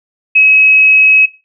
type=tone; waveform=sine; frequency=2558 Hz; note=D#7; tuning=47 cents sharp; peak=-4 dBFS; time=0.35-1.26 s; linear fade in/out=10 ms; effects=noise-tail reverb RT60 0.3 s tail -18 dB re dry